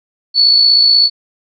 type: tone with amplitude modulation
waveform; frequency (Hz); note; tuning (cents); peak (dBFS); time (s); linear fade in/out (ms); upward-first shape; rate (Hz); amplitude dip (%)
sine; 4435; C#8; 0; -4; 0.34-1.1; 50; sine; 56.2; 45
effects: none